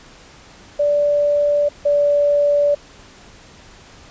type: tone pair in turn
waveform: sine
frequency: 583 / 579.6 Hz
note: D5 / D5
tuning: -13 / -23 cents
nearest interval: unison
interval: 10 cents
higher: first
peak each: -13 / -12 dBFS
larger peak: second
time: 0.79-1.69 / 1.85-2.75 s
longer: neither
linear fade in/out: 10 ms
effects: pink hiss -44 dBFS RMS until 4.1 s + resampled to 16000 Hz